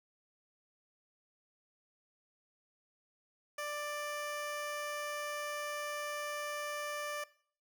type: tone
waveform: 15% pulse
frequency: 590 Hz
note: D5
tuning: 8 cents sharp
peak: -31 dBFS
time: 3.58-7.24 s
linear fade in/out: 5 ms
effects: noise-tail reverb RT60 0.5 s tail -19 dB re dry